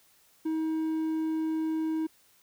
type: tone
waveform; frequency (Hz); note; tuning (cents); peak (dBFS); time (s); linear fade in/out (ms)
triangle; 317.7; D#4; +36; -25; 0.45-2.07; 10
effects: white hiss -63 dBFS RMS until 2.42 s